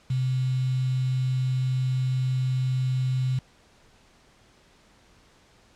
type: tone with quantisation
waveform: sine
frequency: 129 Hz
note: C3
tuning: 24 cents flat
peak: -22 dBFS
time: 0.1-3.39 s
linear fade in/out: 5 ms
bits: 7
effects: pink hiss -58 dBFS RMS until 5.75 s + low-pass 7000 Hz 12 dB/octave